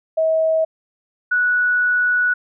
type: tone pair in turn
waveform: sine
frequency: 641 / 1471.8 Hz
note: E5 / F#6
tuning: -49 / -10 cents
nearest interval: octave + major second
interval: 1439 cents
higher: second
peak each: -14 dBFS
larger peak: neither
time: 0.17-0.65 / 1.31-2.34 s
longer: second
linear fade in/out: 10 ms
effects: none